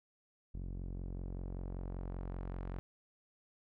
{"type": "tone with low-pass filter sweep", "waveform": "sawtooth", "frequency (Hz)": 45.2, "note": "F#1", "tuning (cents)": -40, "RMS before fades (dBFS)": -42, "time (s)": [0.54, 2.79], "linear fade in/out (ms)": 0, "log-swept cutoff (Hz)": [260, 1700], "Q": 0.73, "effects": []}